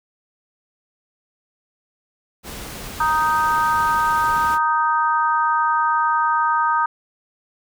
pink noise, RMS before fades -33 dBFS, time 2.43-4.59 s, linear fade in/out 50 ms
harmonic tone, 311.1 Hz, D#4, in tune, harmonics 3 / 4 / 5, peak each -19 / -19 / -24 dBFS, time 3-6.86 s, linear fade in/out 5 ms
effects none

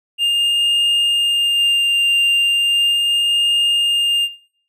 triangle tone with vibrato, 2808 Hz, F7, 9 cents sharp, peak -11 dBFS, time 0.18-4.29 s, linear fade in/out 50 ms, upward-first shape sine, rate 0.37 Hz, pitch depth 9 cents each way, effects noise-tail reverb RT60 0.5 s tail -18 dB re dry

